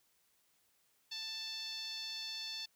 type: tone with band-pass filter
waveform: 10% pulse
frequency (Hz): 884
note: A5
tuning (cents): +8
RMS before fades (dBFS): -43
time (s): 1.11-2.66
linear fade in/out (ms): 10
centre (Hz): 4300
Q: 3
effects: white hiss -74 dBFS RMS until 2.75 s